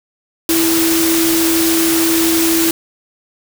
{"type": "tone in noise", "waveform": "sine", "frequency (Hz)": 329.6, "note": "E4", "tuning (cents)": 0, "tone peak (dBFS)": -13, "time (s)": [0.49, 2.71], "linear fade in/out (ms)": 2, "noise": "white", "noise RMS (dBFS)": -17, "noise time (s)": [0.49, 2.71], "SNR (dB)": 1, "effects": []}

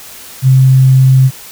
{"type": "tone", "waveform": "sine", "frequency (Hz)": 131.6, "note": "C3", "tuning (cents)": 10, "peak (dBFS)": -3, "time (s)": [0.42, 1.31], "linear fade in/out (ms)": 50, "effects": ["white hiss -32 dBFS RMS until 1.51 s"]}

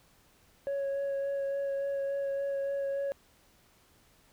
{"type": "tone with vibrato", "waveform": "sine", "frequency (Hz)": 554.4, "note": "C#5", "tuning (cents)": 0, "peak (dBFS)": -27, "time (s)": [0.67, 3.12], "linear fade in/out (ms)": 0, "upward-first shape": "sine", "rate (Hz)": 3.5, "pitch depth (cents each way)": 12, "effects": ["tanh soft clip ceiling -29 dBFS", "pink hiss -64 dBFS RMS until 4.32 s"]}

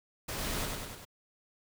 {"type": "noise with echo", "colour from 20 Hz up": "pink", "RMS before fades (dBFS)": -37, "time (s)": [0.28, 0.66], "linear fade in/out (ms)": 10, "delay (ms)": 98, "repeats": 4, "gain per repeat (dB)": -3, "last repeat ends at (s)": 1.052, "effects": []}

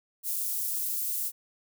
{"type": "high-pass noise", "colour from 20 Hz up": "white", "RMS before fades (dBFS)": -31, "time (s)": [0.23, 1.32], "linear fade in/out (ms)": 50, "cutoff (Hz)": 10000, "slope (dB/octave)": 12, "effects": []}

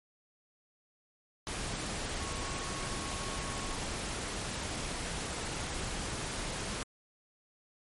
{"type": "tone in noise", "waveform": "sine", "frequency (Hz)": 1100, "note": "C#6", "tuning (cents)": -14, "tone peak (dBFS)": -45, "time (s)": [2.2, 3.75], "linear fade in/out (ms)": 0, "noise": "pink", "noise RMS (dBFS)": -37, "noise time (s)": [1.47, 6.83], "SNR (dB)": -11, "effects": ["MP3 48 kbps"]}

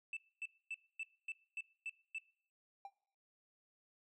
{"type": "tone bursts", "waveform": "sine", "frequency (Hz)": 2645, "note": "E7", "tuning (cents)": 5, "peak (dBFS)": -38, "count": 8, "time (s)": [0.13, 2.184], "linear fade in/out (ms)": 2, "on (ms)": 38, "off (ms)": 250}
{"type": "tone with exponential decay", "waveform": "triangle", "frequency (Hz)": 792, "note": "G5", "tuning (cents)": 18, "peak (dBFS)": -40, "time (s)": [2.85, 2.93], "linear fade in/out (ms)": 2, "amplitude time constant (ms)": 16}
{"effects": ["noise-tail reverb RT60 0.6 s tail -23 dB re dry", "tanh soft clip ceiling -38 dBFS"]}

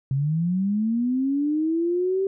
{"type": "linear sweep", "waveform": "sine", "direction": "up", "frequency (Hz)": [130.81, 391.5], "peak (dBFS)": -20, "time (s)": [0.11, 2.27], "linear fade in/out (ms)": 2, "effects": []}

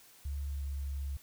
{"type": "tone with pitch glide", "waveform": "sine", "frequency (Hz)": [70.5, 69.49], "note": ["C#2", "C#2"], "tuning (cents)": [30, 5], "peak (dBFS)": -34, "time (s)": [0.25, 1.17], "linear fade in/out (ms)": 5, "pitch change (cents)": -25, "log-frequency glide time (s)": [0.51, 0.77], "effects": ["white hiss -59 dBFS RMS until 1.22 s"]}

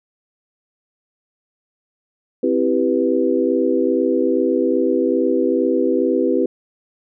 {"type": "chord", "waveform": "sine", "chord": "C major seventh", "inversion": "none", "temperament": "equal", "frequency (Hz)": [261.6, 329.6, 392, 493.9], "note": ["C4", "E4", "G4", "B4"], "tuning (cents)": [0, 0, 0, 0], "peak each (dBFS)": -20, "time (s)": [2.43, 6.46], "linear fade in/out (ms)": 5, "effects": []}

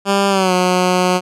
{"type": "tone with pitch glide", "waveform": "10% pulse", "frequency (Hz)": [198.3, 181.84], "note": ["G3", "F#3"], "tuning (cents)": [20, -30], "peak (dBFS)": -4, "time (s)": [0.05, 1.21], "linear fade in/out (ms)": 50, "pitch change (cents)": -150, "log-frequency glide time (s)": [0.29, 0.53], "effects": ["low-pass 9000 Hz 12 dB/octave"]}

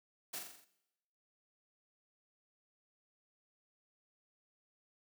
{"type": "noise with echo", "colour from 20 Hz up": "white", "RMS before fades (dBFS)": -42, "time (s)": [0.33, 0.39], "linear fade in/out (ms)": 10, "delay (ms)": 43, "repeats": 6, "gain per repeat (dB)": -4, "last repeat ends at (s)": 0.648, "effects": ["noise-tail reverb RT60 0.9 s tail -17 dB re dry", "high-pass 150 Hz 12 dB/octave"]}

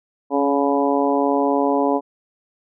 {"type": "harmonic tone with a mistuned harmonic", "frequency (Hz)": 141.3, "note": "C#3", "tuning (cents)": 34, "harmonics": [2, 3, 4, 5, 6, 7], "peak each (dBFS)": [-20, -22, -23, -24, -25, -25], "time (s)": [0.3, 2.01], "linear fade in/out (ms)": 50, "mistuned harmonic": 2, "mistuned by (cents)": -19, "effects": []}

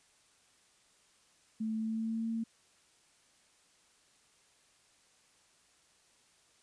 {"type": "tone with pitch glide", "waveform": "sine", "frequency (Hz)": [220.1, 226.7], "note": ["A3", "A#3"], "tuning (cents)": [1, -48], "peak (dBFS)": -32, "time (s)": [1.6, 2.44], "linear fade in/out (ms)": 10, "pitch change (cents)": 51, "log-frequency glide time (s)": [1.76, 2.28], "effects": ["white hiss -67 dBFS RMS until 6.62 s", "resampled to 22050 Hz"]}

